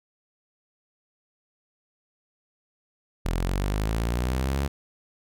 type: linear sweep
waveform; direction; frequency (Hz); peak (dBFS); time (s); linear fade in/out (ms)
sawtooth; up; 40.67 to 70.9; -20; 3.25-4.68; 10
effects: none